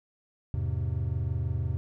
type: chord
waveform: triangle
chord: E augmented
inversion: none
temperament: just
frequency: 82.41 / 103.01 / 128.76 Hz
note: E2 / G#2 / B#2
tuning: 0 / -14 / -27 cents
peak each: -29 / -30 / -30 dBFS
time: 0.54-1.77 s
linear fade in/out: 0 ms
effects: none